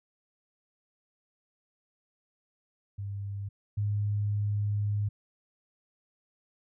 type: tone pair in turn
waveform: sine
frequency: 100 / 103.29 Hz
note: G2 / G#2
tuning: +35 / -9 cents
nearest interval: minor second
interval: 56 cents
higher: second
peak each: -33 / -26 dBFS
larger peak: second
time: 2.98-3.49 / 3.77-5.09 s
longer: second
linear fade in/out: 10 ms
effects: none